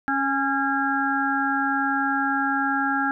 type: harmonic tone with a mistuned harmonic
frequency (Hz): 275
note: C#4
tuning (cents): -14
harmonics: 1 / 3 / 5 / 6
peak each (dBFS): -26 / -26 / -26 / -26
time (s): 0.08-3.11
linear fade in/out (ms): 0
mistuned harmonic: 6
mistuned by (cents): -17
effects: none